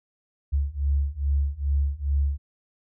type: beating tone pair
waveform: sine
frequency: 69.3 / 71.7 Hz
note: C#2 / D2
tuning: 0 / -41 cents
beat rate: 2.4 Hz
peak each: -25 / -24 dBFS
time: 0.52-2.38 s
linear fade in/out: 20 ms
effects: none